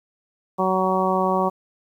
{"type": "harmonic tone", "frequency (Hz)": 187.6, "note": "F#3", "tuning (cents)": 24, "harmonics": [1, 2, 3, 4, 5, 6], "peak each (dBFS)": [-25, -25, -25, -25, -25, -25], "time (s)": [0.58, 1.5], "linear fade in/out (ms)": 20, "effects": ["9-bit"]}